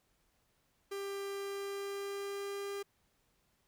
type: tone with pitch glide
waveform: 45% pulse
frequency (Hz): 396.6 to 400.3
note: G4 to G4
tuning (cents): +20 to +36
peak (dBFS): -38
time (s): 0.91-2.83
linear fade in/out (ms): 10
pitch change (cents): +16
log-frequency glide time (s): 1.3-2.69
effects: pink hiss -75 dBFS RMS until 3.67 s